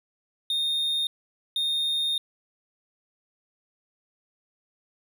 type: tone pair in turn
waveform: triangle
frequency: 3675 / 3675 Hz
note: A#7 / A#7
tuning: -25 / -25 cents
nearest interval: unison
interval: 0 cents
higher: neither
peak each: -22 dBFS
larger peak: neither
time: 0.5-1.07 / 1.56-2.18 s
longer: second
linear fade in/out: 2 ms
effects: none